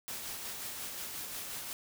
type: noise with tremolo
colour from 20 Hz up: white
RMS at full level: -40 dBFS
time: 0.08-1.73 s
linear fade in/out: 0 ms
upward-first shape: sine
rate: 5.6 Hz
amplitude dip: 30%
effects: none